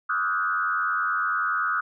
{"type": "tone with frequency modulation", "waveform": "sine", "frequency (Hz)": 1354, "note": "E6", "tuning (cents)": 46, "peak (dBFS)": -22, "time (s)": [0.09, 1.81], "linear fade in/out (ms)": 10, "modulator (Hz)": 89.5, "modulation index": 1.9, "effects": []}